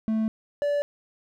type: tone pair in turn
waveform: triangle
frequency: 220 / 578.6 Hz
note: A3 / D5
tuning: 0 / -26 cents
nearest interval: octave + perfect fourth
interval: 1674 cents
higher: second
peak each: -20 dBFS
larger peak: neither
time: 0.08-0.28 / 0.62-0.82 s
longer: neither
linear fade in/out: 0 ms
effects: none